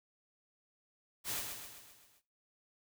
white noise with echo, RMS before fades -38 dBFS, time 1.24-1.44 s, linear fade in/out 50 ms, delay 130 ms, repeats 6, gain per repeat -5 dB, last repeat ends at 2.22 s, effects noise-tail reverb RT60 0.3 s tail -17 dB re dry

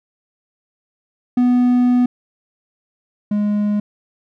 triangle tone pair in turn, 246.9 / 207.6 Hz, B3 / G#3, 0 / 0 cents, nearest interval minor third, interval 300 cents, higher first, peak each -9 / -13 dBFS, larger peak first, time 1.37-2.06 / 3.31-3.8 s, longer first, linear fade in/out 5 ms, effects none

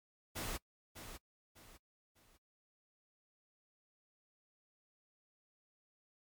pink noise with echo, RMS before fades -41 dBFS, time 0.35-0.58 s, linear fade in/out 20 ms, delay 600 ms, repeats 3, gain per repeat -9 dB, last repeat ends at 2.38 s, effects noise-tail reverb RT60 0.1 s tail -23 dB re dry + MP3 96 kbps

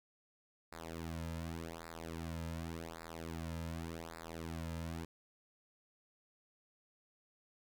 sawtooth tone with flanger, 82.41 Hz, E2, in tune, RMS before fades -44 dBFS, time 0.72-5.05 s, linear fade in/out 5 ms, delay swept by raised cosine 0.32 to 2.72 ms, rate 0.87 Hz, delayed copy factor -0.95, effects none

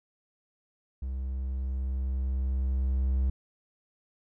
triangle tone with level ramp, 65.41 Hz, C2, in tune, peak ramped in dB -29 to -21 dBFS, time 1.02-3.3 s, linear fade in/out 5 ms, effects none

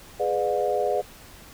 sine chord, G# diminished seventh, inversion none, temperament just, 415.3 / 498.4 / 598 / 717.6 Hz, G#4 / B4 / D5 / F5, 0 / +16 / +31 / +47 cents, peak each -27 dBFS, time 0.19-1.02 s, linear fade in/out 20 ms, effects pink hiss -47 dBFS RMS until 1.53 s

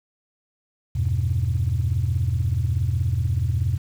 sine chord, E minor, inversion none, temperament just, 82.41 / 98.89 / 123.61 Hz, E2 / G2 / B2, 0 / +16 / +2 cents, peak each -23 dBFS, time 0.95-3.78 s, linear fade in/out 10 ms, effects tanh soft clip ceiling -13 dBFS + 8-bit

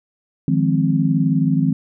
sine chord, F minor seventh, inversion third, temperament equal, 155.56 / 174.61 / 207.7 / 261.6 Hz, Eb3 / F3 / Ab3 / C4, 0 / 0 / 0 / 0 cents, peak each -18 / -20 / -23 / -19 dBFS, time 0.48-1.73 s, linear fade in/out 2 ms, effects none

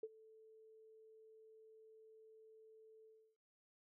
sine tone with ADSR envelope, 440 Hz, A4, in tune, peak -40 dBFS, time 0.03-3.37 s, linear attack 4 ms, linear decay 41 ms, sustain -21 dB, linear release 320 ms, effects none

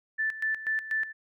sine tone with tremolo, 1760 Hz, A6, in tune, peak -25 dBFS, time 0.18-1.13 s, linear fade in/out 20 ms, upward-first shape square, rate 4.1 Hz, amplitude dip 75%, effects none

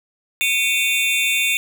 square tone cluster, 2250 / 2472 / 2699 / 3571 Hz, C#7 / D#7 / E7 / A7, +25 / -12 / +40 / +25 cents, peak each -23 dBFS, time 0.41-1.57 s, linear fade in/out 0 ms, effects none

